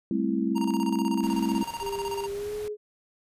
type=chord; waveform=sine; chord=A minor seventh; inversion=third; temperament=just; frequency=198 / 220 / 264 / 330 Hz; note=G3 / A3 / C4 / E4; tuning=+18 / 0 / +16 / +2 cents; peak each=-29 dBFS; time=0.11-1.63 s; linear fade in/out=2 ms
type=tone with tremolo; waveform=square; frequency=932.3 Hz; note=A#5; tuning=in tune; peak=-31 dBFS; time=0.55-2.27 s; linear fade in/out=20 ms; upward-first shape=square; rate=16 Hz; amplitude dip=75%
type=noise; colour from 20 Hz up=pink; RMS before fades=-45 dBFS; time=1.23-2.68 s; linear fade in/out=0 ms
type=tone with pitch glide; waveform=sine; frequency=398.5 to 420.5 Hz; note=G4 to G#4; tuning=+28 to +22 cents; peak=-30 dBFS; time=1.8-2.77 s; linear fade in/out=50 ms; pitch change=+94 cents; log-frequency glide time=2.3-2.54 s
effects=resampled to 32000 Hz